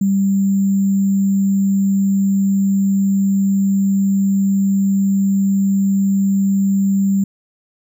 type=tone with sample-and-hold; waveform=sine; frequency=196 Hz; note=G3; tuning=in tune; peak=-12 dBFS; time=0.01-7.24 s; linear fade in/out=5 ms; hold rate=7350 Hz; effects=none